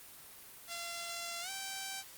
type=tone with pitch glide; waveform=5% pulse; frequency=685 to 777.8 Hz; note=F5 to G5; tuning=-34 to -14 cents; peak=-28 dBFS; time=0.67-2.04 s; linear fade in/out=50 ms; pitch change=+220 cents; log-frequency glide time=1.41-1.5 s; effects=white hiss -53 dBFS RMS until 2.17 s + Opus 24 kbps